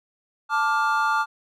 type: chord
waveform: triangle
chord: D minor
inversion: second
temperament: just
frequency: 881 / 1174.7 / 1409.6 Hz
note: A5 / D6 / F6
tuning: +2 / 0 / +16 cents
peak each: -22 dBFS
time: 0.49-1.26 s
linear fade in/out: 50 ms
effects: none